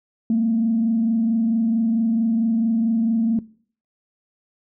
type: tone with frequency modulation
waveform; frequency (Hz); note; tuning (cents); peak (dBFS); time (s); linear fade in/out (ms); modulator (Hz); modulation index
sine; 226.5; A#3; -50; -15; 0.3-3.39; 2; 24.5; 0.34
effects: noise-tail reverb RT60 0.5 s tail -21 dB re dry + tanh soft clip ceiling -11 dBFS